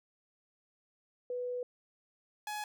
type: tone pair in turn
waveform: sine / sawtooth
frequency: 493.9 / 842.3 Hz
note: B4 / G#5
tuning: 0 / +24 cents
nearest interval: major sixth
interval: 924 cents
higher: second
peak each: -34 / -33 dBFS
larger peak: second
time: 1.3-1.63 / 2.47-2.64 s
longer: first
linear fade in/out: 2 ms
effects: none